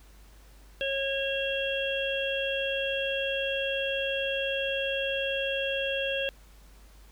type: harmonic tone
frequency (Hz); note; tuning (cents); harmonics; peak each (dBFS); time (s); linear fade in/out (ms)
546; C#5; -26; 1 / 3 / 5 / 6; -30 / -36 / -33 / -34; 0.81-6.29; 0
effects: added 50 Hz sine -51 dBFS peak until 7.11 s + pink hiss -59 dBFS RMS until 7.11 s